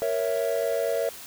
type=chord; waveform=triangle; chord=A# diminished; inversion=none; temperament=equal; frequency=466.2 / 554.4 / 659.3 Hz; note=A#4 / C#5 / E5; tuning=0 / 0 / 0 cents; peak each=-26 dBFS; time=0.02-1.09 s; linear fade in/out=0 ms; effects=white hiss -42 dBFS RMS until 1.26 s